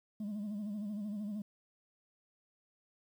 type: tone with vibrato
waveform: sine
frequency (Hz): 207.7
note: G#3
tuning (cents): 0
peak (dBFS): -34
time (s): 0.2-1.42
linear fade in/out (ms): 5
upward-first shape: sine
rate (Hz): 13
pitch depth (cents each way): 73
effects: tanh soft clip ceiling -36 dBFS + 11-bit